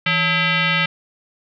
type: tone with frequency modulation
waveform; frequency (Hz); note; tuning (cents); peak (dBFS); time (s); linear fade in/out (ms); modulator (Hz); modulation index
sine; 164.81; E3; 0; -15; 0.06-0.86; 5; 726; 4.2
effects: none